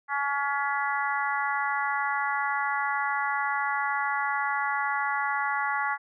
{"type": "harmonic tone", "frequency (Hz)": 282.1, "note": "C#4", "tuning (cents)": 30, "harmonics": [3, 4, 5, 6, 7], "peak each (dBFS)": [-30, -31, -32, -33, -33], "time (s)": [0.08, 5.98], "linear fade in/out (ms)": 50, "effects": []}